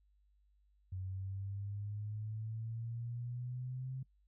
sine exponential sweep, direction up, 92.5 to 132 Hz, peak -39 dBFS, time 0.92-4.03 s, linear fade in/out 5 ms, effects noise-tail reverb RT60 0.1 s tail -23 dB re dry + added 50 Hz sine -68 dBFS peak until 4.27 s

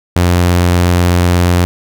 sawtooth tone, 88.2 Hz, F2, 18 cents sharp, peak -4 dBFS, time 0.16-1.65 s, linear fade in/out 0 ms, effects none

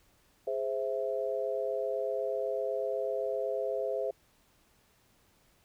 sine chord, Ab augmented, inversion none, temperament equal, 415.3 / 523.3 / 659.3 Hz, Ab4 / C5 / E5, 0 / 0 / 0 cents, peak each -35 / -33 / -35 dBFS, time 0.47-4.11 s, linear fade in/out 5 ms, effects pink hiss -67 dBFS RMS until 5.64 s

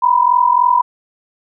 sine tone pair together, 962 / 1005.4 Hz, B5 / B5, -46 / +31 cents, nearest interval minor second, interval 77 cents, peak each -12 dBFS, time 0.02-0.82 s, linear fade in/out 10 ms, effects none

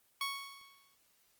15% pulse tone with exponential decay, 1108.7 Hz, C#6, in tune, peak -26 dBFS, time 0.21-0.95 s, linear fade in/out 2 ms, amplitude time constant 160 ms, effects white hiss -71 dBFS RMS until 1.39 s + Opus 24 kbps

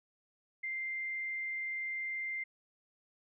sine tone, 2093 Hz, C7, in tune, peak -35 dBFS, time 0.63-2.44 s, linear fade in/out 10 ms, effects none

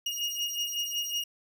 30% pulse beating tone pair, 2858 / 2863.4 Hz, F7 / F7, +39 / +43 cents, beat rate 5.4 Hz, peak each -30 dBFS, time 0.06-1.24 s, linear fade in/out 5 ms, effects none

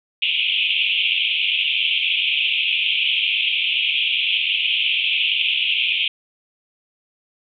pink band-pass noise, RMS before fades -20 dBFS, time 0.22-6.08 s, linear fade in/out 2 ms, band 2400 to 3400 Hz, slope 96 dB/octave, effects none

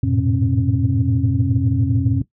sine tone cluster, 89.1 / 107.3 / 114.6 / 126.9 / 271.2 Hz, F2 / A2 / A#2 / B2 / C#4, +35 / -43 / -29 / +47 / -38 cents, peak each -21 dBFS, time 0.03-2.22 s, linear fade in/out 5 ms, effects noise-tail reverb RT60 0.1 s tail -17 dB re dry + tanh soft clip ceiling -5 dBFS

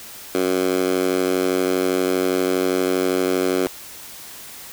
10% pulse tone with high-pass filter, 92.5 Hz, F#2, in tune, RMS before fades -20 dBFS, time 0.35-3.67 s, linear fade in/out 0 ms, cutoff 330 Hz, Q 2.2, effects white hiss -38 dBFS RMS until 4.72 s

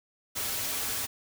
white noise with comb filter, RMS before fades -32 dBFS, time 0.35-1.07 s, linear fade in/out 20 ms, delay 5.7 ms, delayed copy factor -0.6, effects none

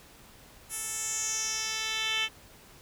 10% pulse tone with band-pass filter sweep, 440 Hz, A4, in tune, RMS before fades -32 dBFS, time 0.69-2.29 s, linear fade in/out 50 ms, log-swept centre 10000 to 3100 Hz, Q 3.4, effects pink hiss -54 dBFS RMS until 2.81 s

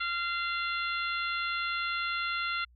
harmonic tone, 690 Hz, F5, 21 cents flat, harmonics 2 / 3 / 4 / 5 / 6, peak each -32 / -36 / -38 / -40 / -42 dBFS, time 0-2.65 s, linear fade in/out 10 ms, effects added 60 Hz sine -57 dBFS peak until 2.75 s

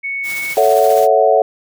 sine tone, 2217 Hz, C#7, in tune, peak -19 dBFS, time 0.03-0.55 s, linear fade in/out 20 ms
white noise with tremolo, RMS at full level -28 dBFS, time 0.23-1.08 s, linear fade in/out 50 ms, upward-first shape sine, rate 15 Hz, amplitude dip 35%
sine chord, F# minor seventh, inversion first, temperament equal, 440 / 554.4 / 659.3 / 740 Hz, A4 / C#5 / E5 / F#5, 0 / 0 / 0 / 0 cents, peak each -14 dBFS, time 0.57-1.42 s, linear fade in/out 2 ms
effects none

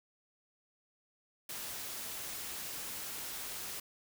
white noise, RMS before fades -42 dBFS, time 1.49-3.8 s, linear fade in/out 5 ms, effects none

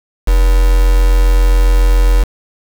sine tone with quantisation, 43.65 Hz, F1, in tune, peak -6 dBFS, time 0.27-2.24 s, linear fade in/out 10 ms, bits 3, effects none

